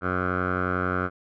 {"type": "tone with low-pass filter", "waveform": "10% pulse", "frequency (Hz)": 91.2, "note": "F#2", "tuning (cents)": -24, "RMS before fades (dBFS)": -26, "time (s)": [0.01, 1.1], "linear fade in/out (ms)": 50, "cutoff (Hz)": 1400, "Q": 5.1, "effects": []}